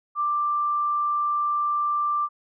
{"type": "tone", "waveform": "sine", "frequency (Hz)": 1180, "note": "D6", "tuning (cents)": 8, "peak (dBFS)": -21, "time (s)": [0.15, 2.29], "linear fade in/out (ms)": 50, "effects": []}